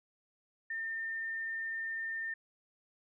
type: tone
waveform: sine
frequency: 1808 Hz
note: A6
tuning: 47 cents sharp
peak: -35 dBFS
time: 0.7-2.34 s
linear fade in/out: 5 ms
effects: none